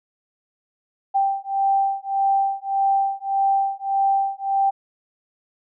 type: beating tone pair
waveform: sine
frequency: 784 / 785.7 Hz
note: G5 / G5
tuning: 0 / +4 cents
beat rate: 1.7 Hz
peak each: -21 dBFS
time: 1.14-4.71 s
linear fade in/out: 20 ms
effects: none